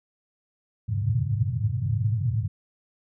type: band-pass noise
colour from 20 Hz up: pink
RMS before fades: -25 dBFS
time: 0.88-2.48 s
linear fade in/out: 10 ms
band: 100 to 130 Hz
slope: 48 dB/octave
effects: none